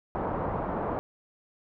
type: low-pass noise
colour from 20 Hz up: white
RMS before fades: -31 dBFS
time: 0.15-0.99 s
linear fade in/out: 0 ms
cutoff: 1000 Hz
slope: 24 dB/octave
effects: none